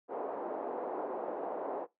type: band-pass noise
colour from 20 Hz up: white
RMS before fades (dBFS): -38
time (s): 0.08-1.87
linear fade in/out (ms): 50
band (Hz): 320 to 790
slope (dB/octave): 24
effects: noise-tail reverb RT60 0.2 s tail -21 dB re dry